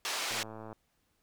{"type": "band-pass noise", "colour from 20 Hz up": "white", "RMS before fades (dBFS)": -35, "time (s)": [0.05, 0.43], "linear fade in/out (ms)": 0, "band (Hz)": [460, 5200], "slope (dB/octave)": 12}
{"type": "click train", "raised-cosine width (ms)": 1, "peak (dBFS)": -31, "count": 47, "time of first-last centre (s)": [0.31, 0.728], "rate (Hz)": 110}
{"effects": ["pink hiss -75 dBFS RMS until 1.22 s"]}